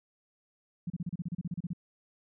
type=tone bursts; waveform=sine; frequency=173.2 Hz; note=F3; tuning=14 cents flat; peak=-31 dBFS; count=14; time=0.87-1.733 s; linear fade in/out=5 ms; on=31 ms; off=33 ms; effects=none